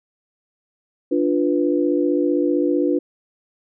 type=chord; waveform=sine; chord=B diminished; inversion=first; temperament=equal; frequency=293.7 / 349.2 / 493.9 Hz; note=D4 / F4 / B4; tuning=0 / 0 / 0 cents; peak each=-19 / -20 / -23 dBFS; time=1.11-2.99 s; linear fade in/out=10 ms; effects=none